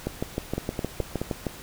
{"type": "two click trains", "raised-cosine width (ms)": 2, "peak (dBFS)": [-13, -14], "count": [10, 4], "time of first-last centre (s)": [[0.07, 1.468], [0.58, 1.216]], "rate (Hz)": [6.44, 4.72], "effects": ["pink hiss -43 dBFS RMS until 1.62 s"]}